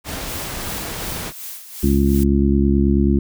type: noise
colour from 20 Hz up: pink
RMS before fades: -28 dBFS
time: 0.04-1.33 s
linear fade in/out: 50 ms
type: noise with tremolo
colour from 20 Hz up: blue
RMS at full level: -31 dBFS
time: 0.27-2.24 s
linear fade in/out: 10 ms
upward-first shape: sine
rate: 2.7 Hz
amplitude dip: 65%
type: harmonic tone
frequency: 69.3 Hz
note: C#2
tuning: in tune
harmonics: 1 / 2 / 3 / 4 / 5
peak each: -17 / -23 / -17 / -21 / -21 dBFS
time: 1.83-3.19 s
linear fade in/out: 5 ms
effects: none